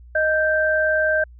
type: tone pair together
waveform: sine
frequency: 622 / 1567.3 Hz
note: D#5 / G6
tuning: -1 / -1 cents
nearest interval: octave + major third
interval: 1600 cents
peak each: -19 dBFS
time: 0.15-1.24 s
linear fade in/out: 5 ms
effects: added 60 Hz sine -41 dBFS peak until 1.39 s